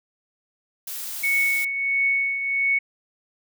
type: noise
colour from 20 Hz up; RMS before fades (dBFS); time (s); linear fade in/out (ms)
blue; -32; 0.87-1.65; 5
type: tone with tremolo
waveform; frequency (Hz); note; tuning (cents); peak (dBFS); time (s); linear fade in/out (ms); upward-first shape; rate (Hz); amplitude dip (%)
sine; 2217; C#7; 0; -17; 1.23-2.79; 10; triangle; 1.5; 60
effects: none